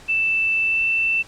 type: tone with pitch glide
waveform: sine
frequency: 2652 to 2669 Hz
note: E7 to E7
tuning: +10 to +21 cents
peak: -17 dBFS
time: 0.08-1.23 s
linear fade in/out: 20 ms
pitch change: +11 cents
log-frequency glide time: 0.64-0.84 s
effects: pink hiss -45 dBFS RMS until 1.27 s + low-pass 8000 Hz 12 dB/octave